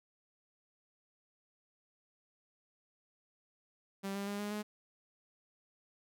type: tone with pitch steps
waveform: sawtooth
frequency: 196 / 199.43 / 202.9 / 206.5 / 210.1 Hz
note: G3 / G3 / G#3 / G#3 / G#3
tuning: 0 / +30 / -40 / -10 / +20 cents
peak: -33 dBFS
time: 4.03-4.63 s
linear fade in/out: 20 ms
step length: 120 ms
effects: none